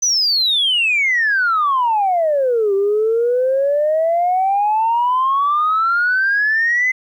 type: exponential two-way sweep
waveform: sine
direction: down then up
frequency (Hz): 6140 to 388.6 to 2055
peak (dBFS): -12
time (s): 0.02-6.92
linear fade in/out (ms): 10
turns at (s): 2.74
effects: tanh soft clip ceiling -9 dBFS + 9-bit